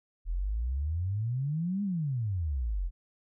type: exponential two-way sweep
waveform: sine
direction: up then down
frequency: 39.74 to 207.7 to 39.74 Hz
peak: -28 dBFS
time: 0.25-2.91 s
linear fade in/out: 50 ms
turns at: 1.83 s
effects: none